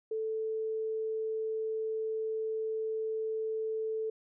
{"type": "tone", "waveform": "sine", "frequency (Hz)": 440, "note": "A4", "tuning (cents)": 0, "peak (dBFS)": -31, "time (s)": [0.11, 4.1], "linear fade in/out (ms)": 5, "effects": []}